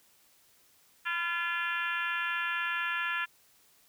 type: harmonic tone with a mistuned harmonic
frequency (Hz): 344.2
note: F4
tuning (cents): -25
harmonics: 3 / 4 / 5 / 6 / 7 / 8 / 9 / 10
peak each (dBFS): -40 / -35 / -33 / -45 / -39 / -39 / -45 / -49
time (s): 1.05-3.26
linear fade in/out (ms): 20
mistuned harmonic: 3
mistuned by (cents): -44
effects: white hiss -64 dBFS RMS until 3.88 s